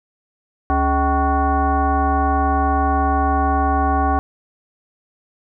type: tone with frequency modulation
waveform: sine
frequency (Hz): 418.9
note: G#4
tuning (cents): +15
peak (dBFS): -14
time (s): 0.7-4.19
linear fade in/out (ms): 0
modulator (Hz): 348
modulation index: 2.1
effects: none